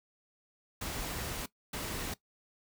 pink noise bursts at uneven times, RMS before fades -38 dBFS, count 2, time 0.81-1.46 / 1.73-2.14 s, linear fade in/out 5 ms, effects noise-tail reverb RT60 0.1 s tail -18 dB re dry

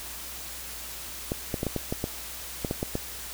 clicks, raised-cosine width 2 ms, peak -14 dBFS, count 11, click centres 1.319 / 1.542 / 1.631 / 1.667 / 1.763 / 1.925 / 2.041 / 2.648 / 2.711 / 2.829 / 2.954 s, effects added 60 Hz sine -48 dBFS peak until 3.33 s + white hiss -39 dBFS RMS until 3.33 s

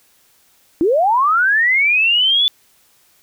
sine linear sweep, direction up, 301.5 to 3500 Hz, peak -11 dBFS, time 0.81-2.48 s, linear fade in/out 0 ms, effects white hiss -55 dBFS RMS until 3.22 s

